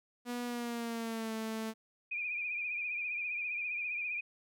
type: tone with pitch glide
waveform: sawtooth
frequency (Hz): 242.8 to 221.4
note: B3 to A3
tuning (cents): -29 to +11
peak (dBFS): -32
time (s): 0.25-1.74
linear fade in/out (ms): 50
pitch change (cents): -160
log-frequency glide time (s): 0.45-1.33
type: tone with vibrato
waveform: sine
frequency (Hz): 2435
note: D#7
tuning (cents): -38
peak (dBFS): -34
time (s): 2.11-4.21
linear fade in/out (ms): 10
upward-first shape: triangle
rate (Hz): 15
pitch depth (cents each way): 69
effects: none